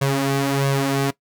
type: tone with flanger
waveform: sawtooth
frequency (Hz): 137.9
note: C#3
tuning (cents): -9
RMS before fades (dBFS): -20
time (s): 0.01-1.11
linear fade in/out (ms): 10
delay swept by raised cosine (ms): 1.8 to 4.7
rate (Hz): 1.5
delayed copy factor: +0.65
effects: noise-tail reverb RT60 0.1 s tail -19 dB re dry